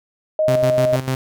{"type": "tone", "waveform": "sine", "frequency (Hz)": 623, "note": "D#5", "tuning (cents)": 2, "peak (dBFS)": -14, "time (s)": [0.39, 0.96], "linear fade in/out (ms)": 2}
{"type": "tone with tremolo", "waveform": "sawtooth", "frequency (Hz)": 130.81, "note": "C3", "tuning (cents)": 0, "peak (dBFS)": -14, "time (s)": [0.48, 1.15], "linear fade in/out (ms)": 2, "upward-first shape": "square", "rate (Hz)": 6.7, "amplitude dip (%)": 70}
{"effects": []}